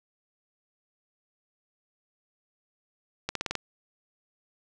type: accelerating click train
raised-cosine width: 0.2 ms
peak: -12 dBFS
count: 6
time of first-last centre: 3.29-3.553 s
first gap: 63 ms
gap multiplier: 0.91
effects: none